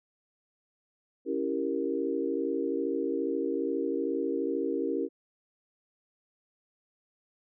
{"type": "chord", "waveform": "sine", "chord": "C# diminished seventh", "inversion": "none", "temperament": "equal", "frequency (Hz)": [277.2, 329.6, 392, 466.2], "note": ["C#4", "E4", "G4", "Bb4"], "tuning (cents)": [0, 0, 0, 0], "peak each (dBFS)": -33, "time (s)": [1.25, 5.09], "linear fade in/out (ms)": 50, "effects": []}